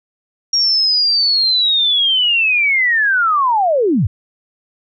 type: linear sweep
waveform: sine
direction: down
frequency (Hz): 5620 to 74.6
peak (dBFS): -11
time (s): 0.53-4.07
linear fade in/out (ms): 5
effects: none